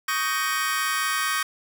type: chord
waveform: sawtooth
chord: Eb dominant seventh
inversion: third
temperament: just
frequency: 1120.1 / 1244.5 / 1555.6 / 1866.8 Hz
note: Db6 / Eb6 / G6 / Bb6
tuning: +18 / 0 / -14 / +2 cents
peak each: -25 dBFS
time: 0.08-1.43 s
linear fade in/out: 5 ms
effects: none